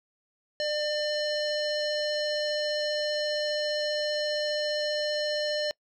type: tone with low-pass filter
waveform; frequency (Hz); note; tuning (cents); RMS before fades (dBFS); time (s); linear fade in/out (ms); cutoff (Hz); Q
square; 599; D5; +34; -29; 0.6-5.71; 0; 4700; 6.4
effects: noise-tail reverb RT60 0.1 s tail -25 dB re dry